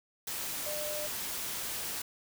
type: tone in noise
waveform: sine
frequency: 600 Hz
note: D5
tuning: 37 cents sharp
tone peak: -37 dBFS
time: 0.66-1.07 s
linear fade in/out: 5 ms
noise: white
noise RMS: -37 dBFS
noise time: 0.27-2.02 s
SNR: -3 dB
effects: none